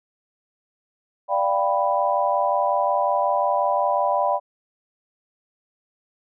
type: chord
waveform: sine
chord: G dominant seventh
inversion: second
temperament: equal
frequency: 587.3 / 698.5 / 784 / 987.8 Hz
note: D5 / F5 / G5 / B5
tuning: 0 / 0 / 0 / 0 cents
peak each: -23 / -25 / -24 / -23 dBFS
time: 1.28-4.4 s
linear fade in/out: 50 ms
effects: none